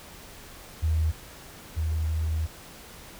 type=tone pair in turn; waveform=sine; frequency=79.3 / 79.3 Hz; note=D#2 / D#2; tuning=+33 / +33 cents; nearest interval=unison; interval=0 cents; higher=neither; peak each=-21 / -24 dBFS; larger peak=first; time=0.82-1.12 / 1.76-2.47 s; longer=second; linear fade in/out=20 ms; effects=pink hiss -46 dBFS RMS until 3.19 s